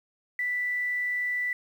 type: tone with quantisation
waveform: sine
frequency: 1975.5 Hz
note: B6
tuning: in tune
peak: -26 dBFS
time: 0.39-1.53 s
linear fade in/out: 2 ms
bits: 9
effects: none